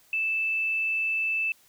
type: tone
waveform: sine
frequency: 2637 Hz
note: E7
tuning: in tune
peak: -24 dBFS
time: 0.13-1.52 s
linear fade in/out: 2 ms
effects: white hiss -60 dBFS RMS until 1.68 s